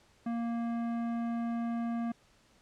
sine tone with tanh clipping, 233.2 Hz, A#3, 1 cent sharp, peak -33 dBFS, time 0.26-2.12 s, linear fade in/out 5 ms, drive 14 dB, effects pink hiss -65 dBFS RMS until 2.61 s + low-pass 8000 Hz 12 dB/octave

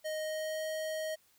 square tone with pitch glide, 622.3 to 628.4 Hz, D#5 to D#5, 0 to +17 cents, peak -35 dBFS, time 0.04-1.16 s, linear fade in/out 20 ms, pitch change +17 cents, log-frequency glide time 0.19-0.66 s, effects white hiss -68 dBFS RMS until 1.38 s

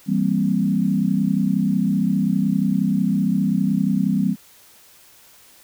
sine chord, C dominant seventh, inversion first, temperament equal with one note detuned, 164.81 / 196 / 231.2 / 261.6 Hz, E3 / G3 / Bb3 / C4, 0 / 0 / -14 / 0 cents, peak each -24 / -19 / -24 / -24 dBFS, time 0.06-4.36 s, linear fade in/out 50 ms, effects white hiss -50 dBFS RMS until 5.63 s

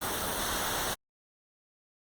pink noise with comb filter, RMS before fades -32 dBFS, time 0.01-0.95 s, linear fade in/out 20 ms, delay 0.41 ms, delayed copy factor -0.6, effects Opus 32 kbps

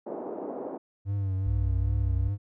pink band-pass noise, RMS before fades -36 dBFS, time 0.06-0.78 s, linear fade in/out 10 ms, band 280 to 740 Hz, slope 24 dB/octave
triangle tone with vibrato, 97.5 Hz, G2, 9 cents flat, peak -24 dBFS, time 1.05-2.38 s, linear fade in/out 50 ms, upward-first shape triangle, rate 2.5 Hz, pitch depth 66 cents each way
sine tone with pitch glide, 61.74 to 64.07 Hz, B1 to C2, 0 to -36 cents, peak -26 dBFS, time 1.46-2.29 s, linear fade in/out 5 ms, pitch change +64 cents, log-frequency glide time 1.91-1.98 s
effects none

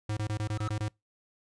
square tone bursts, 106.3 Hz, G#2, 41 cents sharp, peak -30 dBFS, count 8, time 0.09-0.884 s, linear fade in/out 5 ms, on 80 ms, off 22 ms
triangle tone with exponential growth, 1295 Hz, E6, 31 cents flat, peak -33 dBFS, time 0.43-0.69 s, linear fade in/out 1 ms, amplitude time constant 55 ms
effects noise-tail reverb RT60 0.2 s tail -25 dB re dry + resampled to 22050 Hz

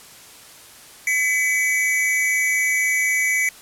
square tone pair together, 2010 / 2274 Hz, B6 / C#7, +30 / +44 cents, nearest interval major second, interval 214 cents, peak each -21 dBFS, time 1.07-3.49 s, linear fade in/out 2 ms, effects white hiss -44 dBFS RMS until 3.61 s + low-pass 12000 Hz 12 dB/octave

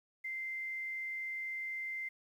sine tone with quantisation, 2084 Hz, C7, 7 cents flat, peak -37 dBFS, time 0.24-2.09 s, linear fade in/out 10 ms, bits 11, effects none

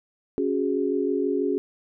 sine chord, C# suspended fourth, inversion none, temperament just, 277.2 / 369.6 / 415.8 Hz, C#4 / F#4 / G#4, 0 / -2 / +2 cents, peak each -26 dBFS, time 0.38-1.58 s, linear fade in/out 0 ms, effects none

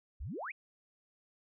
sine exponential sweep, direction up, 49 to 2666 Hz, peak -38 dBFS, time 0.2-0.52 s, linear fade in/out 10 ms, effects none

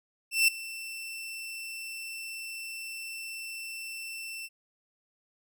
sawtooth tone with ADSR envelope, 2681 Hz, E7, 29 cents sharp, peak -15 dBFS, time 0.31-4.49 s, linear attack 170 ms, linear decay 6 ms, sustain -19 dB, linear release 40 ms, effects none

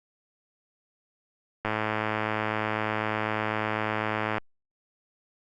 click train, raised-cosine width 0.5 ms, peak -12 dBFS, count 296, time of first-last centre 1.65-4.381 s, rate 108 Hz, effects Opus 48 kbps

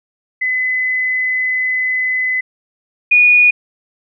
sine tone pair in turn, 2019 / 2457 Hz, B6 / D#7, +38 / -22 cents, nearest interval minor third, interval 340 cents, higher second, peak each -14 / -6 dBFS, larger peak second, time 0.41-2.41 / 3.11-3.51 s, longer first, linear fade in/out 10 ms, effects none

